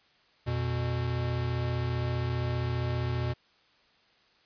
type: tone pair together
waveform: square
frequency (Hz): 86.65 / 121.8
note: F2 / B2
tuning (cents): -13 / -24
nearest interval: tritone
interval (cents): 589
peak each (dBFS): -34 / -30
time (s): 0.46-3.34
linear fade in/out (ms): 20
effects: white hiss -64 dBFS RMS until 4.45 s + resampled to 11025 Hz